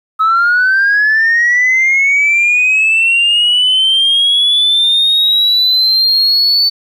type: linear sweep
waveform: sine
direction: up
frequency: 1279 to 4517 Hz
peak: -6 dBFS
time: 0.19-6.7 s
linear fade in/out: 20 ms
effects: tanh soft clip ceiling -5 dBFS + 8-bit